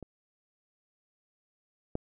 clicks, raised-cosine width 2 ms, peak -29 / -18 dBFS, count 2, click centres 0.027 / 1.954 s, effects none

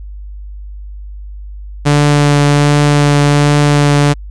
sawtooth tone with vibrato, 145.4 Hz, D3, 17 cents flat, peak -3 dBFS, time 1.85-4.14 s, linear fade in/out 20 ms, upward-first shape triangle, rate 1.3 Hz, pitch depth 13 cents each way, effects added 50 Hz sine -25 dBFS peak until 4.3 s + resampled to 22050 Hz

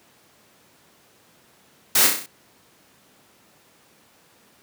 white noise with echo, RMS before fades -17 dBFS, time 1.95-2.07 s, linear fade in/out 5 ms, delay 32 ms, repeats 6, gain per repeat -4 dB, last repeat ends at 2.262 s, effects pink hiss -56 dBFS RMS until 4.62 s + high-pass 150 Hz 12 dB/octave

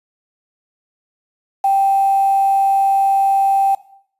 sine tone with quantisation, 784 Hz, G5, in tune, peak -11 dBFS, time 1.64-3.75 s, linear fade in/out 5 ms, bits 6, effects noise-tail reverb RT60 0.6 s tail -17 dB re dry + resampled to 32000 Hz

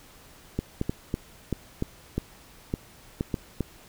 clicks, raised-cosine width 3 ms, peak -13 dBFS, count 11, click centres 0.59 / 0.814 / 0.895 / 1.141 / 1.527 / 1.824 / 2.18 / 2.739 / 3.209 / 3.342 / 3.607 s, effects pink hiss -52 dBFS RMS until 3.88 s

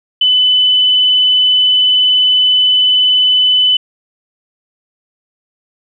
sine tone, 3007 Hz, F#7, 27 cents sharp, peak -7 dBFS, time 0.21-3.77 s, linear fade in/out 5 ms, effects none

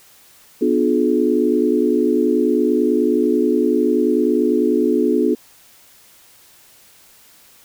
sine chord, B diminished seventh, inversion none, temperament just, 246.9 / 296.3 / 355.6 / 426.7 Hz, B3 / D4 / F4 / Ab4, 0 / +15 / +31 / +47 cents, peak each -19 dBFS, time 0.61-5.35 s, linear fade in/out 10 ms, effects white hiss -49 dBFS RMS until 7.64 s

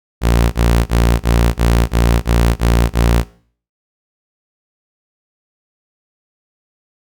sawtooth tone bursts, 58 Hz, A#1, 8 cents flat, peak -6 dBFS, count 9, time 0.21-3.24 s, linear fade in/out 50 ms, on 310 ms, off 30 ms, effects noise-tail reverb RT60 0.5 s tail -20 dB re dry

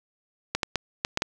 clicks, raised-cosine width 0.2 ms, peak -7 dBFS, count 6, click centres 0.55 / 0.632 / 0.757 / 1.049 / 1.174 / 1.221 s, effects none

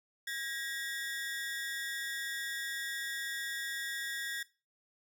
sawtooth ring-modulated tone, 1767 Hz, A6, 7 cents sharp, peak -30 dBFS, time 0.27-4.43 s, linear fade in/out 5 ms, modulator 132 Hz, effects noise-tail reverb RT60 0.3 s tail -19 dB re dry

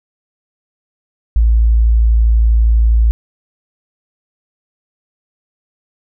sine tone, 56.2 Hz, A1, 37 cents sharp, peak -7 dBFS, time 1.36-3.11 s, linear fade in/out 0 ms, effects none

